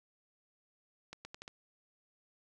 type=accelerating click train; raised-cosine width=0.2 ms; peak=-28 dBFS; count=5; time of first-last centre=1.13-1.479 s; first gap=120 ms; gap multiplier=0.79; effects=none